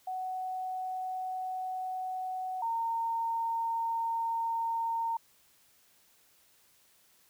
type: tone pair in turn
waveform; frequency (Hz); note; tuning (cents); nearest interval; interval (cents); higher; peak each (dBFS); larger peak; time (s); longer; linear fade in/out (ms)
sine; 745 / 916.4; F#5 / A#5; +12 / -30; major third; 358; second; -33 / -29; second; 0.07-2.62 / 2.62-5.17; neither; 5
effects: white hiss -65 dBFS RMS until 7.29 s